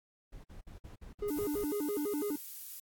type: noise bursts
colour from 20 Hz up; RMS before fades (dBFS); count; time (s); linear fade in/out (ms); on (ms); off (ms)
brown; -48; 8; 0.32-1.651; 10; 120; 53
type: tone with vibrato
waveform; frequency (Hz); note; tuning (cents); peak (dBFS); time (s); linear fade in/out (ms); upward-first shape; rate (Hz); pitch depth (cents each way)
triangle; 349.2; F4; 0; -30; 1.22-2.36; 5; square; 6; 290
type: noise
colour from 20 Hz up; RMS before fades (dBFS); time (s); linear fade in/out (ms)
violet; -44; 1.28-2.8; 5
effects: AAC 64 kbps